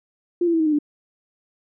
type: tone with pitch steps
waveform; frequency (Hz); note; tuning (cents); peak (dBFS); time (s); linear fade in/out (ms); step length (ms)
sine; 349.2 / 337.5 / 326.2 / 315.3 / 304.7 / 294.5; F4 / E4 / E4 / D#4 / D#4 / D4; 0 / +41 / -18 / +23 / -36 / +5; -16; 0.41-0.788; 5; 63
effects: none